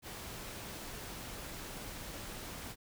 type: noise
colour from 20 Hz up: pink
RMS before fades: -45 dBFS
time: 0.02-2.76 s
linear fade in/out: 50 ms
effects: none